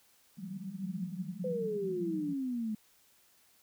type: band-pass noise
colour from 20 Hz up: white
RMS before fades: -40 dBFS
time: 0.37-2.34 s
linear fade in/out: 20 ms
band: 170 to 200 Hz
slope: 96 dB/octave
type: exponential sweep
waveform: sine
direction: down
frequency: 514 to 210.9 Hz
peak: -32 dBFS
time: 1.44-2.75 s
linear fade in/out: 5 ms
effects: white hiss -66 dBFS RMS until 3.62 s